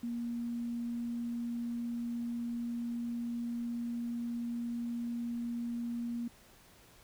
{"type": "tone", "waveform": "sine", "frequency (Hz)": 236.4, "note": "A#3", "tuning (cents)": 24, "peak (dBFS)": -34, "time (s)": [0.03, 6.28], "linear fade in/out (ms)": 5, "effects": ["pink hiss -60 dBFS RMS until 7.03 s"]}